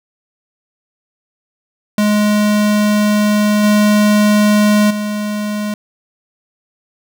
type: tone with level steps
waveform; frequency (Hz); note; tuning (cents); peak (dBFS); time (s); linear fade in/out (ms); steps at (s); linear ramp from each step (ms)
square; 209.3; G#3; +14; -11 / -9 / -18; 1.98-5.74; 2; 3.63 / 4.9; 10
effects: none